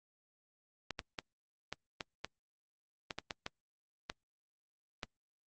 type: clicks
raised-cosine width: 0.2 ms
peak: -20 dBFS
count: 12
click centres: 0.907 / 0.992 / 1.188 / 1.726 / 2.008 / 2.246 / 3.108 / 3.186 / 3.308 / 3.464 / 4.099 / 5.032 s
effects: low-pass 7000 Hz 12 dB/octave + Opus 48 kbps